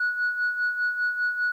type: tone with tremolo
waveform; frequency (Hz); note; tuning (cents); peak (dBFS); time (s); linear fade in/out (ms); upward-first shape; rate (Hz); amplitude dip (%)
sine; 1466; F#6; -16; -19; 0-1.52; 5; sine; 5; 65
effects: tanh soft clip ceiling -19 dBFS + 10-bit